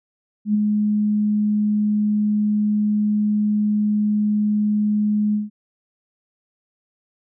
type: tone with ADSR envelope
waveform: sine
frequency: 209.9 Hz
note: G#3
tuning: 19 cents sharp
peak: -13 dBFS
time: 0.45-5.5 s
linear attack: 94 ms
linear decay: 14 ms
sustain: -3 dB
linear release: 160 ms
effects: none